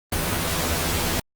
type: noise with comb filter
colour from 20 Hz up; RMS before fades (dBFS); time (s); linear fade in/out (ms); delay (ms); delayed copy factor
pink; -24; 0.12-1.2; 5; 12; +0.85
effects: Opus 32 kbps